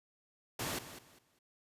pink noise with echo, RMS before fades -37 dBFS, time 0.59-0.79 s, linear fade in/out 5 ms, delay 200 ms, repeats 3, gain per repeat -12 dB, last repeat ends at 1.39 s, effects high-pass 100 Hz 12 dB/octave + resampled to 32000 Hz

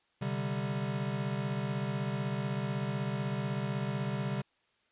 square chord, C suspended second, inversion none, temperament equal, 130.81 / 146.83 / 196 Hz, C3 / D3 / G3, 0 / 0 / 0 cents, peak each -36 / -38 / -37 dBFS, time 0.21-4.42 s, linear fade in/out 10 ms, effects white hiss -72 dBFS RMS until 4.91 s + resampled to 8000 Hz

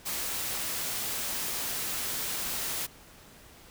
white noise, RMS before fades -33 dBFS, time 0.05-2.87 s, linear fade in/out 20 ms, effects pink hiss -53 dBFS RMS until 3.7 s

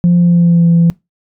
sine tone with pitch glide, 174.61 to 168.86 Hz, F3 to E3, 0 to +42 cents, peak -4 dBFS, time 0.04-0.9 s, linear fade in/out 0 ms, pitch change -58 cents, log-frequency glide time 0.17-0.67 s, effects noise-tail reverb RT60 0.2 s tail -24 dB re dry + tanh soft clip ceiling -3 dBFS

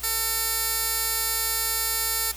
15% pulse tone with band-pass filter, 450 Hz, A4, 39 cents sharp, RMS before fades -26 dBFS, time 0.03-2.32 s, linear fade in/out 10 ms, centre 12000 Hz, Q 0.91, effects added 60 Hz sine -41 dBFS peak until 2.36 s + white hiss -41 dBFS RMS until 2.36 s

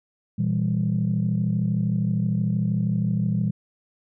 sine chord, E diminished, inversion second, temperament just, 118.67 / 164.81 / 197.78 Hz, Bb2 / E3 / G3, +31 / 0 / +16 cents, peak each -24 dBFS, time 0.38-3.51 s, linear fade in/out 10 ms, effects tanh soft clip ceiling -13 dBFS

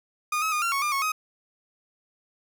30% pulse tone with pitch steps, 1224 / 1283 / 1222 / 1373 / 1107 / 1200 / 1099 / 1260 Hz, D#6 / E6 / D#6 / F6 / C#6 / D6 / C#6 / D#6, -29 / -47 / -32 / -30 / -3 / +37 / -15 / +21 cents, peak -21 dBFS, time 0.32-1.12 s, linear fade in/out 5 ms, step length 100 ms, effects none

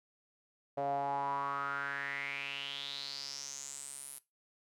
sawtooth tone with band-pass filter sweep, 140 Hz, C#3, 18 cents sharp, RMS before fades -39 dBFS, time 0.77-4.19 s, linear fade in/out 10 ms, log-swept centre 620 to 11000 Hz, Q 6.5, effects noise-tail reverb RT60 0.2 s tail -17 dB re dry

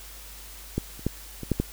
clicks, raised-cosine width 3 ms, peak -12 / -30 / -11 / -21 / -9 / -10 dBFS, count 6, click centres 0.78 / 0.994 / 1.066 / 1.433 / 1.517 / 1.6 s, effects added 50 Hz sine -45 dBFS peak until 1.72 s + white hiss -45 dBFS RMS until 1.72 s

